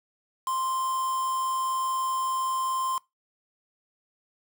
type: tone with quantisation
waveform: triangle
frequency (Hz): 1046.5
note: C6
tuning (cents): 0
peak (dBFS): -24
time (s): 0.47-2.98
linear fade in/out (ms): 2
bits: 6
effects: noise-tail reverb RT60 0.2 s tail -23 dB re dry